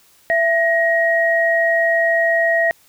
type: tone pair together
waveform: sine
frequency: 667 / 1886.6 Hz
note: E5 / A#6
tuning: +20 / +20 cents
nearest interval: octave + tritone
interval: 1800 cents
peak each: -16 dBFS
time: 0.3-2.71 s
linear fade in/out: 0 ms
effects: white hiss -53 dBFS RMS until 2.88 s